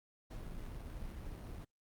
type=noise with sample-and-hold; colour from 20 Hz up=brown; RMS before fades=-45 dBFS; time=0.3-1.65 s; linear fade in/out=10 ms; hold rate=4900 Hz; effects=Opus 48 kbps